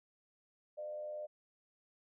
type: tone with frequency modulation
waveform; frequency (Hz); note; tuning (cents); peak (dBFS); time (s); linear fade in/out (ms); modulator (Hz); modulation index
sine; 603; D5; +46; -40; 0.77-1.27; 20; 90.8; 0.34
effects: none